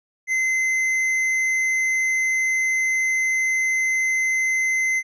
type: tone with hard clipping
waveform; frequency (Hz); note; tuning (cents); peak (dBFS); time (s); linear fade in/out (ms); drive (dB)
sine; 2059; C7; -28; -20; 0.27-5.03; 50; 7
effects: resampled to 22050 Hz